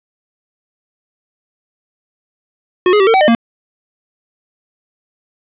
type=tone with pitch steps; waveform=square; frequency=363.4 / 418.8 / 385 / 452 / 763 / 607 / 231.4 Hz; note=F#4 / G#4 / G4 / A4 / G5 / D#5 / A#3; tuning=-31 / +15 / -31 / +47 / -47 / -43 / -13 cents; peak=-8 dBFS; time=2.86-3.35 s; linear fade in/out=2 ms; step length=70 ms; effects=resampled to 8000 Hz + 8-bit